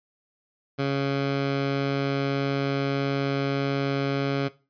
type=tone; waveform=15% pulse; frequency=138.59 Hz; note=C#3; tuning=in tune; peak=-17 dBFS; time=0.78-4.49 s; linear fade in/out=20 ms; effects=noise-tail reverb RT60 0.3 s tail -17 dB re dry + resampled to 11025 Hz